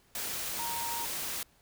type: tone in noise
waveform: sine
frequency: 932.3 Hz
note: A#5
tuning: in tune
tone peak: -36 dBFS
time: 0.59-1.05 s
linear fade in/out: 2 ms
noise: white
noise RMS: -36 dBFS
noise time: 0.15-1.43 s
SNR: -3 dB
effects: pink hiss -65 dBFS RMS until 1.61 s